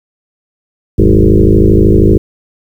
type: tone with frequency modulation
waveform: sine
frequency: 146.83 Hz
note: D3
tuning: in tune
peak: -3 dBFS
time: 0.98-2.18 s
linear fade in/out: 10 ms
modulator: 52.9 Hz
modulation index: 5.2
effects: 7-bit